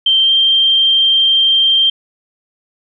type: tone with pitch glide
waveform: sine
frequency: 3136 to 3163 Hz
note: G7 to G7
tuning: 0 to +15 cents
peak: -8 dBFS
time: 0.06-1.9 s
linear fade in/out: 5 ms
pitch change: +15 cents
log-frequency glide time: 0.23-0.3 s
effects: none